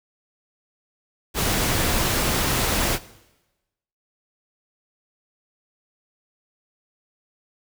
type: noise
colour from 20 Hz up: pink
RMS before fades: -22 dBFS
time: 1.34-2.99 s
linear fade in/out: 50 ms
effects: noise-tail reverb RT60 1.0 s tail -18 dB re dry